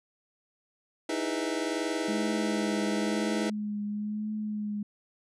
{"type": "chord", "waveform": "sawtooth", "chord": "E major seventh", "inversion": "third", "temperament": "just", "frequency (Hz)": [309, 329.6, 412, 494.4], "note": ["D#4", "E4", "G#4", "B4"], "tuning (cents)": [-12, 0, -14, 2], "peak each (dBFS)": [-29, -29, -32, -32], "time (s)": [1.09, 3.5], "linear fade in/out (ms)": 5}
{"type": "tone with vibrato", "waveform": "sine", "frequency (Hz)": 210.4, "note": "G#3", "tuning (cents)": 23, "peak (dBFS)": -30, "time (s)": [2.08, 4.83], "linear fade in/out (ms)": 5, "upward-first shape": "triangle", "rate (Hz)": 1, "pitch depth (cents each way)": 34}
{"effects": ["resampled to 22050 Hz"]}